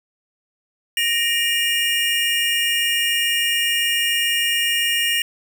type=tone cluster; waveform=square; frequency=1858 / 2385 / 2845 Hz; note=A#6 / D7 / F7; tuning=-6 / +26 / +31 cents; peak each=-24 / -27 / -20 dBFS; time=0.97-5.22 s; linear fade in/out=2 ms; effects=none